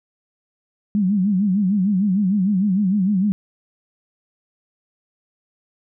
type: tone with vibrato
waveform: sine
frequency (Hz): 196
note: G3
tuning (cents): 0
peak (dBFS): -15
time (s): 0.95-3.32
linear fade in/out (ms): 0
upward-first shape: sine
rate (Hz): 6.6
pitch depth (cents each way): 140
effects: none